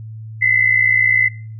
sine tone pair together, 2006 / 2066 Hz, B6 / C7, +26 / -22 cents, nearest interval minor second, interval 52 cents, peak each -14 dBFS, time 0.41-1.29 s, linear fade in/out 20 ms, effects noise-tail reverb RT60 0.5 s tail -24 dB re dry + added 110 Hz sine -29 dBFS peak until 1.59 s

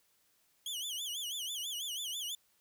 sawtooth tone with vibrato, 3185 Hz, G7, 27 cents sharp, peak -34 dBFS, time 0.66-2.35 s, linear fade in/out 2 ms, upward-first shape sine, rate 6.1 Hz, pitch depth 180 cents each way, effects white hiss -72 dBFS RMS until 2.6 s

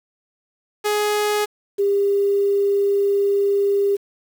sawtooth / sine tone pair in turn, 418.2 / 401.1 Hz, G#4 / G4, +12 / +40 cents, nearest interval minor second, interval 72 cents, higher first, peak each -14 / -15 dBFS, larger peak first, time 0.84-1.46 / 1.78-3.97 s, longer second, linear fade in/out 20 ms, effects 7-bit

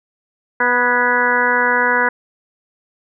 harmonic tone with a mistuned harmonic, 245.7 Hz, B3, 9 cents flat, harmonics 1 / 2 / 3 / 4 / 5 / 6 / 7 / 8, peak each -27 / -21 / -28 / -18 / -27 / -18 / -19 / -22 dBFS, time 0.6-2.09 s, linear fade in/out 5 ms, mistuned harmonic 7, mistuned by -34 cents, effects none

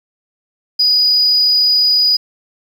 sine tone, 4933 Hz, D#8, 16 cents flat, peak -8 dBFS, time 0.79-2.17 s, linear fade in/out 10 ms, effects tanh soft clip ceiling -5 dBFS + 7-bit

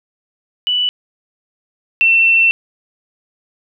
sine tone pair in turn, 2966 / 2693 Hz, F#7 / E7, +4 / +36 cents, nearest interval major second, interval 168 cents, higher first, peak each -13 / -8 dBFS, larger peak second, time 0.67-0.89 / 2.01-2.51 s, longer second, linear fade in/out 0 ms, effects none

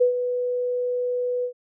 sine tone with ADSR envelope, 493.9 Hz, B4, in tune, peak -13 dBFS, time 0-1.53 s, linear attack 15 ms, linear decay 110 ms, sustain -9 dB, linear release 90 ms, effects none

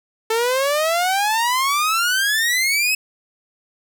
sawtooth exponential sweep, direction up, 440 to 2598 Hz, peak -13 dBFS, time 0.3-2.95 s, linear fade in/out 5 ms, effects none

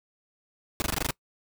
pink noise bursts, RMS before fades -27 dBFS, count 8, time 0.8-1.107 s, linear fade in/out 0 ms, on 20 ms, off 21 ms, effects noise-tail reverb RT60 0.1 s tail -23 dB re dry

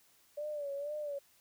sine tone with vibrato, 580 Hz, D5, 22 cents flat, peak -36 dBFS, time 0.37-1.19 s, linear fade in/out 10 ms, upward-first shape sine, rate 2.1 Hz, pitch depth 71 cents each way, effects white hiss -67 dBFS RMS until 1.4 s

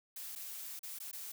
blue noise with dropouts, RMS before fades -45 dBFS, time 0.16-1.32 s, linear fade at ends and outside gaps 5 ms, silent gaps 0.353-0.358 / 0.793-0.831 / 0.988-1.001 / 1.115-1.129 s, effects none

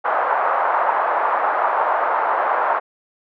pink band-pass noise, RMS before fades -19 dBFS, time 0.04-2.8 s, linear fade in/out 20 ms, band 670 to 1300 Hz, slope 24 dB/octave, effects none

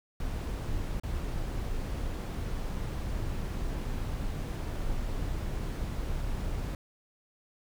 brown noise with dropouts, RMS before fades -33 dBFS, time 0.2-6.75 s, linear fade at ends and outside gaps 2 ms, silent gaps 0.999-1.034 s, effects none

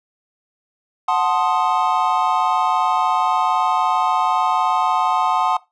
triangle chord, F# diminished seventh, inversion none, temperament equal with one note detuned, 736.2 / 880 / 1046.5 / 1244.5 Hz, F#5 / A5 / C6 / Eb6, -9 / 0 / 0 / 0 cents, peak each -18 / -19 / -19 / -21 dBFS, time 1.08-5.57 s, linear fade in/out 5 ms, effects noise-tail reverb RT60 0.2 s tail -19 dB re dry + resampled to 22050 Hz

